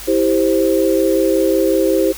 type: chord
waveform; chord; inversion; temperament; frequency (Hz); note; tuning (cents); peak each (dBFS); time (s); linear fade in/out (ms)
sine; C major; first; just; 327 / 392.4 / 523.3; E4 / G4 / C5; -14 / +2 / 0; -16; 0.07-2.13; 20
effects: added 50 Hz sine -36 dBFS peak until 2.17 s + white hiss -32 dBFS RMS until 2.17 s